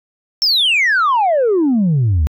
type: exponential sweep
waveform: sine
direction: down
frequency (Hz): 5490 to 69.1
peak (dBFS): -9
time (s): 0.42-2.27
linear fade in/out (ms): 0
effects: tanh soft clip ceiling -9 dBFS